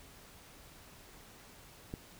click, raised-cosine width 3 ms, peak -26 dBFS, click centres 1.939 s, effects pink hiss -56 dBFS RMS until 2.19 s

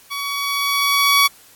15% pulse tone with level ramp, 1129 Hz, C#6, 31 cents sharp, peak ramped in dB -18 to -4 dBFS, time 0.1-1.28 s, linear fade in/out 20 ms, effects white hiss -48 dBFS RMS until 1.55 s + AAC 64 kbps

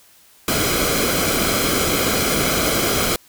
pink noise with comb filter, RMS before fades -19 dBFS, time 0.48-3.16 s, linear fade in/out 2 ms, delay 1.1 ms, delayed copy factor -0.65, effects white hiss -51 dBFS RMS until 3.28 s

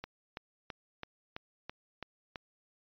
click train, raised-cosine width 0.3 ms, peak -24 dBFS, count 8, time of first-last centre 0.04-2.358 s, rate 3.02 Hz, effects resampled to 11025 Hz

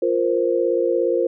sine chord, F suspended fourth, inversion none, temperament equal, 349.2 / 466.2 / 523.3 Hz, F4 / Bb4 / C5, 0 / 0 / 0 cents, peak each -21 dBFS, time 0.02-1.27 s, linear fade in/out 5 ms, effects none

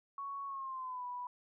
sine tone with pitch glide, 1112 to 985 Hz, C#6 to B5, +5 to -5 cents, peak -39 dBFS, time 0.18-1.27 s, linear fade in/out 2 ms, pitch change -210 cents, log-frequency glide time 0.46-1.05 s, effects none

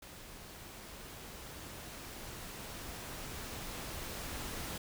pink noise with level ramp, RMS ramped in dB -51 to -41 dBFS, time 0.02-4.78 s, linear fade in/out 5 ms, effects none

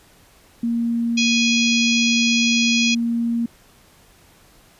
sine tone, 233.5 Hz, A#3, 3 cents sharp, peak -18 dBFS, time 0.63-3.46 s, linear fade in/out 5 ms
harmonic tone, 830.6 Hz, G#5, in tune, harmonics 3 / 4 / 5 / 6 / 7 / 8, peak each -20 / -23 / -27 / -27 / -28 / -31 dBFS, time 1.17-2.95 s, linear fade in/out 10 ms
effects pink hiss -52 dBFS RMS until 4.79 s + resampled to 32000 Hz

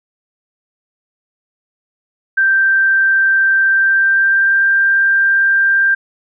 sine tone with pitch glide, 1568 to 1584.4 Hz, G6 to G6, 0 to +18 cents, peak -9 dBFS, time 2.37-5.95 s, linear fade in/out 10 ms, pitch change +18 cents, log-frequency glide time 3.64-4.69 s, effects none

